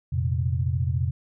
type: chord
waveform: sine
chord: F suspended fourth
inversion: none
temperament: equal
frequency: 87.31 / 116.54 / 130.81 Hz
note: F2 / Bb2 / C3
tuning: 0 / 0 / 0 cents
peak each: -25 / -28 / -26 dBFS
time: 0.12-1.11 s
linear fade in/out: 10 ms
effects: none